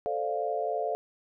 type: chord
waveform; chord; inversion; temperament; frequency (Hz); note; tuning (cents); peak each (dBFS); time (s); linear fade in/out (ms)
sine; D minor seventh; second; equal; 440 / 523.3 / 587.3 / 698.5; A4 / C5 / D5 / F5; 0 / 0 / 0 / 0; -33 / -36 / -34 / -31; 0.06-0.95; 0
effects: none